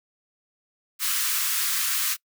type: high-pass noise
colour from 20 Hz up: white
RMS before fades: -25 dBFS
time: 0.99-2.17 s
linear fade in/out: 50 ms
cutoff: 1100 Hz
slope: 48 dB/octave
effects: noise-tail reverb RT60 0.1 s tail -24 dB re dry